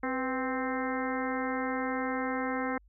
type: harmonic tone with a mistuned harmonic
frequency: 261.6 Hz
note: C4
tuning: in tune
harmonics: 1 / 2 / 3 / 4 / 5 / 6 / 7 / 8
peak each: -33 / -36 / -38 / -39 / -40 / -41 / -41 / -42 dBFS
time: 0.03-2.78 s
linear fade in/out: 5 ms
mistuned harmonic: 2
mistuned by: -70 cents
effects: added 50 Hz sine -57 dBFS peak until 2.88 s